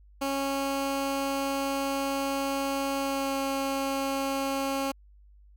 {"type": "tone with pitch glide", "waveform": "15% pulse", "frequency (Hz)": [274.9, 272.8], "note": ["C#4", "C#4"], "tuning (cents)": [-14, -28], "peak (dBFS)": -21, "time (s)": [0.21, 4.92], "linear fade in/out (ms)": 10, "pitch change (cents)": -14, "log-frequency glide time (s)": [3.01, 3.35], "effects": ["added 50 Hz sine -52 dBFS peak until 5.56 s"]}